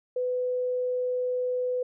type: tone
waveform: sine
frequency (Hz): 500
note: B4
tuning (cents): +21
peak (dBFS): -25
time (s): 0.16-1.83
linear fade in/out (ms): 5
effects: none